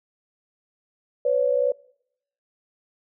sine tone pair together, 504.2 / 566 Hz, B4 / C#5, +36 / +36 cents, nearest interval major second, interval 200 cents, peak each -21 dBFS, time 1.25-1.72 s, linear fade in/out 5 ms, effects noise-tail reverb RT60 0.7 s tail -24 dB re dry

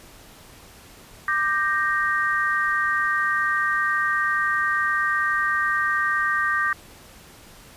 sine chord, G minor, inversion second, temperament equal with one note detuned, 1186.9 / 1568 / 1864.7 Hz, D6 / G6 / Bb6, +18 / 0 / 0 cents, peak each -24 dBFS, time 1.28-6.73 s, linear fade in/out 2 ms, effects pink hiss -47 dBFS RMS until 7.76 s + resampled to 32000 Hz

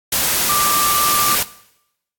sine tone in noise, 1180 Hz, D6, 8 cents sharp, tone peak -17 dBFS, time 0.49-1.35 s, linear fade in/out 5 ms, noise white, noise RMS -17 dBFS, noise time 0.12-1.43 s, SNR -3 dB, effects noise-tail reverb RT60 0.8 s tail -18 dB re dry + AAC 64 kbps

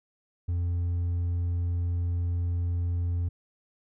sine tone with hard clipping, 87 Hz, F2, 6 cents flat, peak -26 dBFS, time 0.48-3.29 s, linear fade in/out 10 ms, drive 2 dB, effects none

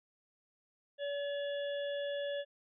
harmonic tone, 570 Hz, C#5, 48 cents sharp, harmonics 1 / 3 / 5 / 6, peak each -35 / -46 / -51 / -48 dBFS, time 0.98-2.45 s, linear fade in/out 50 ms, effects none

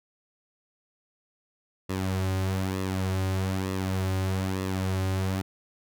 sawtooth tone with flanger, 94.7 Hz, F#2, 41 cents sharp, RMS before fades -28 dBFS, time 1.89-5.42 s, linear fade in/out 10 ms, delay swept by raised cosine 1.3 to 4.5 ms, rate 1.1 Hz, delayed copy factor -0.6, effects none

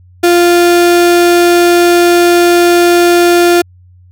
35% pulse tone, 348.5 Hz, F4, 4 cents flat, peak -3 dBFS, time 0.23-3.62 s, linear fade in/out 10 ms, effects added 90 Hz sine -38 dBFS peak until 4.11 s

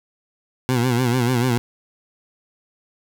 20% pulse tone with vibrato, 123.47 Hz, B2, in tune, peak -12 dBFS, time 0.69-1.58 s, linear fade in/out 0 ms, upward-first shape sine, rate 6.8 Hz, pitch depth 94 cents each way, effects none

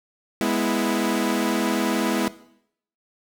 sawtooth chord, E major, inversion first, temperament equal with one note detuned, 207.7 / 246.9 / 327.5 Hz, G#3 / B3 / E4, 0 / 0 / -11 cents, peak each -21 dBFS, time 0.41-2.28 s, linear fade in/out 0 ms, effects noise-tail reverb RT60 0.7 s tail -17 dB re dry

